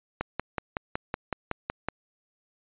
click train, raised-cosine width 0.5 ms, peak -13 dBFS, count 10, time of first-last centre 0.21-1.886 s, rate 5.37 Hz, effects resampled to 8000 Hz

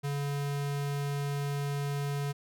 square tone, 142.3 Hz, C#3, 46 cents sharp, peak -31 dBFS, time 0.03-2.33 s, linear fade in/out 20 ms, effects none

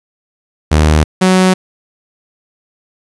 sawtooth tone pair in turn, 77 / 185.96 Hz, D#2 / F#3, -17 / +9 cents, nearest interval octave + minor third, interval 1526 cents, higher second, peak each -3 dBFS, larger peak neither, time 0.71-1.04 / 1.21-1.54 s, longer neither, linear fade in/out 10 ms, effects resampled to 24000 Hz + 7-bit

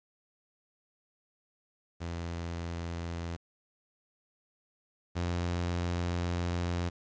sawtooth tone pair in turn, 84.9 / 87.24 Hz, F2 / F2, -48 / -1 cents, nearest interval unison, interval 47 cents, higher second, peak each -31 / -26 dBFS, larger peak second, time 2-3.37 / 5.15-6.9 s, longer second, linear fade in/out 20 ms, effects resampled to 16000 Hz + 10-bit

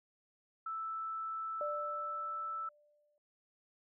sine tone, 1318.5 Hz, E6, in tune, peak -37 dBFS, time 0.66-2.69 s, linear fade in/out 5 ms
sine tone with exponential decay, 592 Hz, D5, 14 cents sharp, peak -35 dBFS, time 1.61-3.18 s, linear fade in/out 1 ms, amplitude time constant 340 ms
effects none

